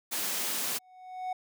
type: high-pass noise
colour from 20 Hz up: white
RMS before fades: -32 dBFS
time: 0.11-0.79 s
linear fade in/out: 20 ms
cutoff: 160 Hz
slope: 48 dB/octave
type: tone with exponential growth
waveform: triangle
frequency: 740 Hz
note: F#5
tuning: in tune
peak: -27 dBFS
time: 0.64-1.33 s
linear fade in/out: 5 ms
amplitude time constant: 150 ms
effects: none